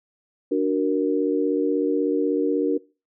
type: chord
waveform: sine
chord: D augmented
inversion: none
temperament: equal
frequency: 293.7 / 370 / 466.2 Hz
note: D4 / F#4 / A#4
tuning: 0 / 0 / 0 cents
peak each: -22 / -24 / -23 dBFS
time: 0.51-2.78 s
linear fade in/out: 10 ms
effects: noise-tail reverb RT60 0.3 s tail -21 dB re dry